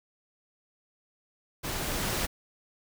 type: noise with level ramp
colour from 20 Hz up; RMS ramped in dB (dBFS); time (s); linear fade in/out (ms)
pink; -34 to -29; 1.63-2.27; 20
effects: none